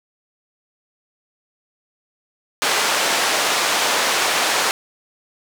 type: band-pass noise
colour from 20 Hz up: pink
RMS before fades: -19 dBFS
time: 2.62-4.71 s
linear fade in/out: 0 ms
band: 610 to 7900 Hz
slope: 12 dB/octave
effects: none